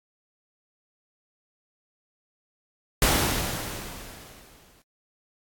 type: noise with exponential decay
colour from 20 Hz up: pink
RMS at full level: -19 dBFS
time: 3.02-4.82 s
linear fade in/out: 2 ms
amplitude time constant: 390 ms
effects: AAC 64 kbps